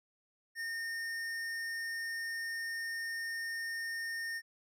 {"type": "tone with hard clipping", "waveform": "triangle", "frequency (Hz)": 1828, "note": "A#6", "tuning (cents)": -34, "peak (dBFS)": -38, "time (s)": [0.55, 4.42], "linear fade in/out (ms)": 50, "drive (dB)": 16, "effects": []}